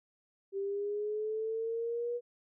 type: linear sweep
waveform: sine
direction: up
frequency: 390 to 484.3 Hz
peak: -32 dBFS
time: 0.52-2.21 s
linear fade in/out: 50 ms
effects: none